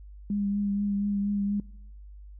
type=tone with vibrato; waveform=sine; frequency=202.2 Hz; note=G#3; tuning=46 cents flat; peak=-25 dBFS; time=0.3-1.6 s; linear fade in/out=2 ms; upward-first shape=triangle; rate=4.2 Hz; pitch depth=26 cents each way; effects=noise-tail reverb RT60 0.9 s tail -23 dB re dry + added 50 Hz sine -43 dBFS peak until 2.39 s